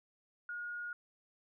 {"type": "tone", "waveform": "sine", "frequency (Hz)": 1436, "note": "F6", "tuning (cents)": 48, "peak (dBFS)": -39, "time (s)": [0.49, 0.93], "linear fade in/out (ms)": 2, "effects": []}